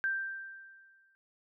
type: tone with exponential decay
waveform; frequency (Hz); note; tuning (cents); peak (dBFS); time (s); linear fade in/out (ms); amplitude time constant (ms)
sine; 1572; G6; +4; -27; 0.04-1.15; 0; 240
effects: none